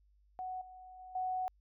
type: tone with level steps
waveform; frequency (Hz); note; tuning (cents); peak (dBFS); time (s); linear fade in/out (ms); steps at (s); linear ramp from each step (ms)
sine; 742; F#5; +5; -38 / -50 / -48 / -33; 0.39-1.48; 0; 0.61 / 0.99 / 1.15; 5
effects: added 50 Hz sine -65 dBFS peak until 1.6 s